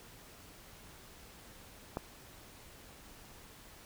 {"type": "click", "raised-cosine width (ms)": 1, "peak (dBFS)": -21, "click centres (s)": 1.971, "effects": ["pink hiss -55 dBFS RMS until 3.85 s"]}